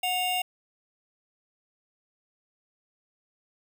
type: tone pair together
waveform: square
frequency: 730 / 2795 Hz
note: F#5 / F7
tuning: -24 / +1 cents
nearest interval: octave + major seventh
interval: 2325 cents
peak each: -29 / -29 dBFS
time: 0.03-0.42 s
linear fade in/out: 5 ms
effects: none